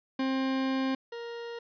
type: tone pair in turn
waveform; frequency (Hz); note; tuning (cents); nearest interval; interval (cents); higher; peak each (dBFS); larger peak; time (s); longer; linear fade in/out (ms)
40% pulse; 264.9 / 468.9; C4 / A#4; +22 / +10; minor seventh; 988; second; -26 / -36; first; 0.19-0.95 / 1.12-1.59; first; 5
effects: resampled to 11025 Hz + 11-bit